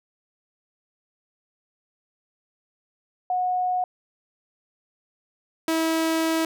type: tone pair in turn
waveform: sine / sawtooth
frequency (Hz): 730 / 323.9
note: F#5 / E4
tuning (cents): -24 / -30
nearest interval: octave + major second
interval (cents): 1406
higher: first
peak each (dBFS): -21 / -17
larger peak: second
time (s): 3.3-3.84 / 5.68-6.45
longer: second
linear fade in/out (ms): 2
effects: none